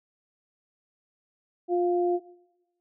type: tone pair together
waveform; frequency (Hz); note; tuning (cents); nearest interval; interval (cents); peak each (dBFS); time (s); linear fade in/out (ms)
sine; 353.5 / 698.5; F4 / F5; +21 / 0; octave; 1179; -22 / -29; 1.68-2.2; 50
effects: noise-tail reverb RT60 0.9 s tail -17 dB re dry